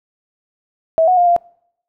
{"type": "tone with pitch steps", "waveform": "sine", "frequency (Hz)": [649, 733, 705, 694], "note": ["E5", "F#5", "F5", "F5"], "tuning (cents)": [-27, -16, 16, -11], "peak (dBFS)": -9, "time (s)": [0.98, 1.364], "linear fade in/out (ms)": 0, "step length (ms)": 96, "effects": ["noise-tail reverb RT60 0.7 s tail -26 dB re dry"]}